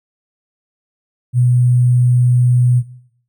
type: tone with sample-and-hold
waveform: sine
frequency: 123.47 Hz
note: B2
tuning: in tune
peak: -9 dBFS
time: 1.33-2.83 s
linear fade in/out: 50 ms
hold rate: 8820 Hz
effects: noise-tail reverb RT60 0.7 s tail -17 dB re dry